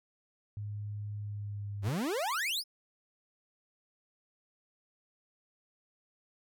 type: tone with pitch glide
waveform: sine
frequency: 103.83 to 101.58 Hz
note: G#2 to G#2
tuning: 0 to -38 cents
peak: -36 dBFS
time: 0.57-1.89 s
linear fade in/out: 0 ms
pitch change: -38 cents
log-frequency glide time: 1.18-1.76 s
type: exponential sweep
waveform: 40% pulse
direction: up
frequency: 86.9 to 5450 Hz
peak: -30 dBFS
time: 1.82-2.64 s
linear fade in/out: 50 ms
effects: none